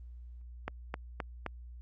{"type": "click train", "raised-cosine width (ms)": 0.5, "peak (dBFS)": -20, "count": 4, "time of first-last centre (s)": [0.68, 1.463], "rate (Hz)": 3.83, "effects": ["added 60 Hz sine -45 dBFS peak until 1.81 s", "Opus 24 kbps"]}